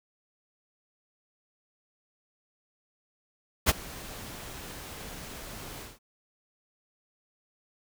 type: noise with ADSR envelope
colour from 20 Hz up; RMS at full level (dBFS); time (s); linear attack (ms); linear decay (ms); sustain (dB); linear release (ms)
pink; -19; 3.66-5.99; 31; 30; -23; 180
effects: none